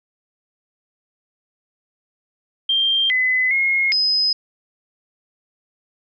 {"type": "tone with pitch steps", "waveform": "sine", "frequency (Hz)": [3177, 2020, 2155, 5050], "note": ["G7", "B6", "C#7", "D#8"], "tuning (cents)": [23, 39, -49, 25], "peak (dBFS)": -15, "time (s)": [2.69, 4.33], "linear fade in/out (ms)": 5, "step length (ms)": 410, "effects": []}